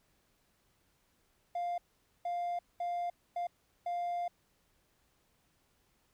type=tone bursts at uneven times; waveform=triangle; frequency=700 Hz; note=F5; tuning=4 cents sharp; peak=-30 dBFS; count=5; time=1.55-1.78 / 2.25-2.59 / 2.8-3.1 / 3.36-3.47 / 3.86-4.28 s; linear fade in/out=5 ms; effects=tanh soft clip ceiling -27 dBFS + pink hiss -73 dBFS RMS until 6.13 s